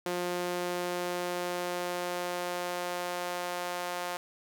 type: tone with high-pass filter sweep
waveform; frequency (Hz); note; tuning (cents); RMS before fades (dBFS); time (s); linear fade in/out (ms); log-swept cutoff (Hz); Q
sawtooth; 177.3; F3; +26; -34; 0.06-4.17; 2; 360 to 670; 1.3
effects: none